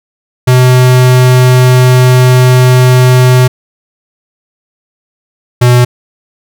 square tone pair in turn, 126.8 / 123.05 Hz, B2 / B2, +46 / -6 cents, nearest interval minor second, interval 52 cents, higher first, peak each -3 dBFS, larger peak neither, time 0.47-3.48 / 5.61-5.85 s, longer first, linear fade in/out 10 ms, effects none

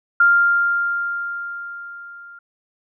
sine tone with level ramp, 1396.9 Hz, F6, in tune, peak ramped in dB -9 to -38 dBFS, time 0.2-2.39 s, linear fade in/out 5 ms, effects none

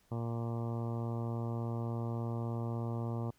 harmonic tone, 116.54 Hz, A#2, in tune, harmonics 1 / 2 / 3 / 4 / 5 / 6 / 7 / 8 / 9 / 10, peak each -35 / -41 / -45 / -47 / -49 / -51 / -52 / -53 / -54 / -55 dBFS, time 0.11-3.31 s, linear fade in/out 10 ms, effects pink hiss -70 dBFS RMS until 3.38 s

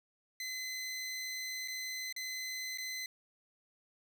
20% pulse tone with dropouts, 2037 Hz, C7, 47 cents flat, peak -33 dBFS, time 0.4-3.06 s, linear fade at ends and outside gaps 2 ms, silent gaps 1.677-1.682 / 2.126-2.163 / 2.775-2.783 s, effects none

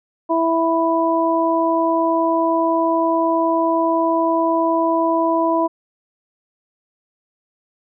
harmonic tone, 329.6 Hz, E4, in tune, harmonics 1 / 2 / 3, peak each -19 / -19 / -19 dBFS, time 0.29-5.68 s, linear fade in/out 20 ms, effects none

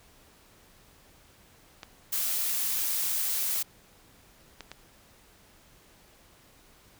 clicks, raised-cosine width 0.2 ms, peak -23 dBFS, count 5, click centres 1.832 / 2.792 / 3.56 / 4.607 / 4.716 s
blue noise, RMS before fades -29 dBFS, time 2.12-3.63 s, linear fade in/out 10 ms
effects pink hiss -58 dBFS RMS until 6.99 s

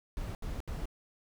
brown noise bursts, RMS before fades -37 dBFS, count 3, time 0.17-0.856 s, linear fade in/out 0 ms, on 180 ms, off 73 ms, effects none

